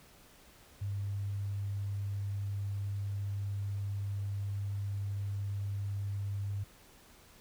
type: tone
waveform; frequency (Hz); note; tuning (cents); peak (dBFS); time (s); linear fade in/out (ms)
sine; 100; G2; +35; -33; 0.81-6.64; 10
effects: pink hiss -59 dBFS RMS until 7.4 s